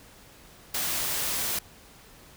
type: noise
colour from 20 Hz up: white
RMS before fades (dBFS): -29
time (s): 0.74-1.59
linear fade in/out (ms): 5
effects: pink hiss -52 dBFS RMS until 2.36 s